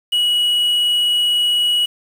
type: tone with quantisation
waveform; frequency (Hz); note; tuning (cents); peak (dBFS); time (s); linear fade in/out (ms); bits
triangle; 2919; F#7; -24; -12; 0.12-1.86; 10; 6
effects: none